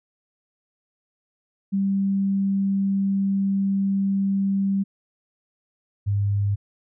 sine tone pair in turn, 196 / 101.16 Hz, G3 / G#2, 0 / -45 cents, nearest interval major seventh, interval 1145 cents, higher first, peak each -19 dBFS, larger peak neither, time 1.72-4.84 / 6.06-6.56 s, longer first, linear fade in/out 20 ms, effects none

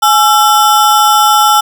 square ring-modulated tone, 1092 Hz, C#6, 26 cents flat, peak -3 dBFS, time 0.02-1.61 s, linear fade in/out 10 ms, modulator 251 Hz, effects 7-bit

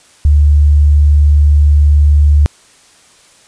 sine tone, 73.42 Hz, D2, in tune, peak -4 dBFS, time 0.25-2.46 s, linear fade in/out 0 ms, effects white hiss -45 dBFS RMS until 3.47 s + resampled to 22050 Hz

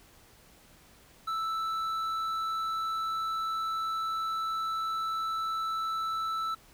triangle tone with hard clipping, 1318.5 Hz, E6, in tune, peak -31 dBFS, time 1.27-6.55 s, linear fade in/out 10 ms, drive 9 dB, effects pink hiss -58 dBFS RMS until 6.73 s

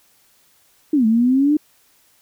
sine exponential two-way sweep, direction down then up, 320.1 to 215.7 to 307.2 Hz, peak -12 dBFS, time 0.93-1.57 s, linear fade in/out 5 ms, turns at 1.06 s, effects white hiss -57 dBFS RMS until 2.21 s

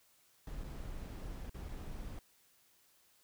brown noise with dropouts, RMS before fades -44 dBFS, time 0.47-2.19 s, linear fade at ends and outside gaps 1 ms, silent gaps 0.636-0.642 / 1.495-1.544 / 1.686-1.691 s, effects white hiss -69 dBFS RMS until 3.23 s

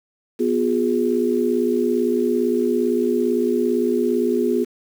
sine chord, F diminished, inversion second, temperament equal with one note detuned, 246.9 / 357.6 / 415.3 Hz, Cb4 / F4 / Ab4, 0 / +41 / 0 cents, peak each -21 dBFS, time 0.39-4.65 s, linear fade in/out 20 ms, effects 7-bit

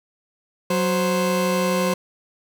30% pulse tone pair together, 185 / 523.3 Hz, F#3 / C5, 0 / 0 cents, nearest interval octave + tritone, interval 1800 cents, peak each -19 dBFS, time 0.7-1.94 s, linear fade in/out 5 ms, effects none

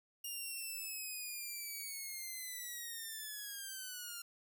5% pulse linear sweep, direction down, 2827 to 1384 Hz, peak -33 dBFS, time 0.24-4.22 s, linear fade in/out 5 ms, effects none

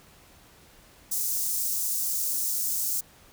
white high-pass noise, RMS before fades -28 dBFS, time 1.11-3.01 s, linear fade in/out 10 ms, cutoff 5900 Hz, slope 24 dB/octave, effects pink hiss -55 dBFS RMS until 3.32 s

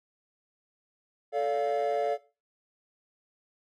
triangle chord, D minor, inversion second, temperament equal with one note detuned, 440 / 573.3 / 698.5 Hz, A4 / D5 / F5, 0 / -42 / 0 cents, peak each -27 dBFS, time 1.32-2.18 s, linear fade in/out 50 ms, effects noise-tail reverb RT60 0.3 s tail -17 dB re dry + tanh soft clip ceiling -18 dBFS

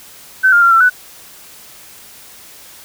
sine tone with pitch steps, 1529 / 1406 / 1380 / 1343 / 1489 Hz, G6 / F6 / F6 / E6 / F#6, -44 / +11 / -21 / +32 / +11 cents, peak -6 dBFS, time 0.43-0.9 s, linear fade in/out 20 ms, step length 94 ms, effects white hiss -39 dBFS RMS until 2.84 s

